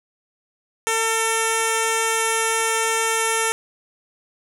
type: tone with low-pass filter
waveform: 10% pulse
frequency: 449.5 Hz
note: A4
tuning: 37 cents sharp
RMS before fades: -21 dBFS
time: 0.87-3.52 s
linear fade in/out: 0 ms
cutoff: 9500 Hz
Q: 8.1
effects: none